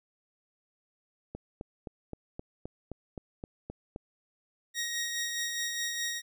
click train, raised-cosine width 2 ms, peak -25 dBFS, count 11, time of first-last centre 1.35-3.961 s, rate 3.83 Hz
15% pulse tone with tremolo, 1881 Hz, A#6, 15 cents sharp, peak -24 dBFS, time 4.74-6.22 s, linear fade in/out 50 ms, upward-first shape sine, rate 4.8 Hz, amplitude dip 35%
effects none

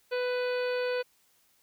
harmonic tone, 496.6 Hz, B4, 9 cents sharp, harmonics 1 / 2 / 3 / 4 / 5 / 6 / 7 / 8 / 9, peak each -28 / -42 / -38 / -46 / -41 / -49 / -50 / -52 / -46 dBFS, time 0.11-1.03 s, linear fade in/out 20 ms, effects white hiss -67 dBFS RMS until 1.62 s

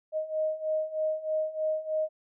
sine beating tone pair, 622.3 / 625.5 Hz, D#5 / D#5, 0 / +9 cents, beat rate 3.2 Hz, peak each -32 / -29 dBFS, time 0.12-2.09 s, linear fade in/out 50 ms, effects none

